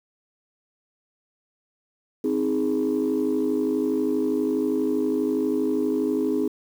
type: chord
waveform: sine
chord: Ab major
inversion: first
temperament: equal with one note detuned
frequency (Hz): 261.6 / 314 / 415.3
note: C4 / Eb4 / Ab4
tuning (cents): 0 / +16 / 0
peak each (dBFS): -24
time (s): 2.24-6.48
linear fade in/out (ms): 5
effects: tanh soft clip ceiling -15 dBFS + 8-bit